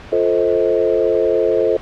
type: chord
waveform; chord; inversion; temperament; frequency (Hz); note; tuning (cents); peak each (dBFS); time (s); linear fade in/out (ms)
sine; F dominant seventh; none; equal with one note detuned; 349.2 / 440 / 523.3 / 634.6; F4 / A4 / C5 / Eb5; 0 / 0 / 0 / +34; -20 / -16 / -18 / -21; 0.12-1.77; 5
effects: pink hiss -36 dBFS RMS until 1.81 s + low-pass 3000 Hz 12 dB/octave